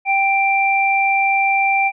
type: tone pair together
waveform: sine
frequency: 784 / 2359 Hz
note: G5 / D7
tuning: 0 / +7 cents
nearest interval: octave + perfect fifth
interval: 1907 cents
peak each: -16 dBFS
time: 0.05-1.92 s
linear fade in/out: 50 ms
effects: none